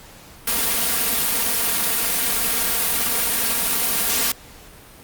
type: noise with comb filter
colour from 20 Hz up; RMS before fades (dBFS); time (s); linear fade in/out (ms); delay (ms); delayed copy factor
white; -20; 0.47-4.32; 5; 4.3; +0.9
effects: pink hiss -44 dBFS RMS until 5.03 s + Opus 48 kbps